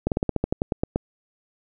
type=slowing click train; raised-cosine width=2 ms; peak=-8 dBFS; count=12; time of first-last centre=0.07-0.959 s; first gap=48 ms; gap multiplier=1.1; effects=none